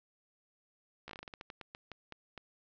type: slowing click train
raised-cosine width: 0.3 ms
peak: -29 dBFS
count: 16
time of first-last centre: 1.08-2.377 s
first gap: 14 ms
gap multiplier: 1.23
effects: resampled to 16000 Hz + 10-bit